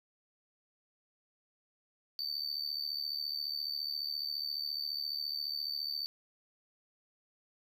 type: tone with amplitude modulation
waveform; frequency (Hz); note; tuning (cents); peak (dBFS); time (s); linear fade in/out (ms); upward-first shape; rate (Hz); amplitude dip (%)
triangle; 4568; D8; -49; -30; 2.19-6.06; 0; sine; 74.5; 80
effects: none